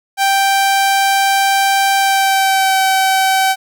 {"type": "tone with pitch glide", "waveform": "sawtooth", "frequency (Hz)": [784, 766.5], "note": ["G5", "G5"], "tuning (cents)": [0, -39], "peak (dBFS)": -7, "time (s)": [0.17, 3.56], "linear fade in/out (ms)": 50, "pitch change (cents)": -39, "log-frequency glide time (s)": [1.97, 2.81], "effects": []}